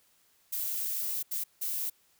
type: noise bursts at uneven times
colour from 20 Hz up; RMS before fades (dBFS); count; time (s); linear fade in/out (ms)
violet; -33; 3; 0.52-1.23 / 1.31-1.44 / 1.61-1.9; 10
effects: white hiss -67 dBFS RMS until 2.19 s